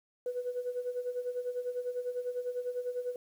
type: tone with tremolo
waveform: sine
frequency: 493.9 Hz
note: B4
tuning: in tune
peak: -29 dBFS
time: 0.26-3.16 s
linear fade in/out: 2 ms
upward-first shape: sine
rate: 10 Hz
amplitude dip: 75%
effects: tanh soft clip ceiling -26 dBFS + 10-bit